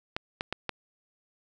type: clicks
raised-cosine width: 0.3 ms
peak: -14 dBFS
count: 4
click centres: 0.165 / 0.409 / 0.526 / 0.693 s
effects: none